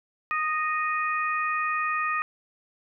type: harmonic tone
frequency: 620 Hz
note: D#5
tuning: 6 cents flat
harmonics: 2 / 3 / 4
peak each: -26 / -30 / -32 dBFS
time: 0.31-2.22 s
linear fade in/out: 0 ms
effects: none